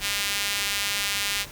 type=tone with high-pass filter; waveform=sawtooth; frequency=202.4 Hz; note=G#3; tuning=44 cents flat; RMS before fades=-27 dBFS; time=0-1.46 s; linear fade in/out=50 ms; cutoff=2500 Hz; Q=1.1; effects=pink hiss -42 dBFS RMS until 1.51 s